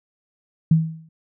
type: tone with exponential decay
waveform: sine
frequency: 160.9 Hz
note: E3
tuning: 42 cents flat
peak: -9 dBFS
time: 0.71-1.09 s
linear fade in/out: 5 ms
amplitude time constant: 81 ms
effects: none